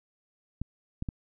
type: clicks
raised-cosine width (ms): 5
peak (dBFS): -20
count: 3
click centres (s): 0.616 / 1.024 / 1.088
effects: none